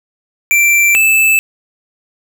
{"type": "tone pair in turn", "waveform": "square", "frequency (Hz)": [2349, 2629], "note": ["D7", "E7"], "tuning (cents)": [0, -5], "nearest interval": "major second", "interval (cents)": 195, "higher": "second", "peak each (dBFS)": -8, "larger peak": "neither", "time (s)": [[0.51, 0.95], [0.95, 1.39]], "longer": "neither", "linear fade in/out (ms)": 0, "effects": []}